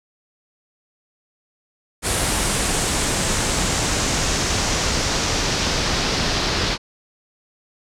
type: noise with low-pass filter sweep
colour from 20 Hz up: pink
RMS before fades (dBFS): -21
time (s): 2.02-6.78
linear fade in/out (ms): 50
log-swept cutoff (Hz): 9600 to 4700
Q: 2
effects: none